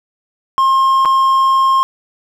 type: tone with dropouts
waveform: triangle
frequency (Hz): 1067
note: C6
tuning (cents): +34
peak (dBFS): -7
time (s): 0.58-1.83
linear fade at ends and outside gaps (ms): 0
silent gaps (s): 1.05-1.056
effects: none